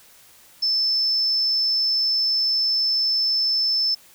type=tone; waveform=sine; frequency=5274 Hz; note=E8; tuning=in tune; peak=-18 dBFS; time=0.62-3.95 s; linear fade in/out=10 ms; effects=white hiss -51 dBFS RMS until 4.14 s